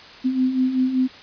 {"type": "beating tone pair", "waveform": "sine", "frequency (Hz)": [253.6, 258.8], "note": ["B3", "C4"], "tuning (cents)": [46, -19], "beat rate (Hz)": 5.2, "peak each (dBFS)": [-25, -18], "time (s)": [0.24, 1.08], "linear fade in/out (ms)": 20, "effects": ["white hiss -42 dBFS RMS until 1.22 s", "resampled to 11025 Hz"]}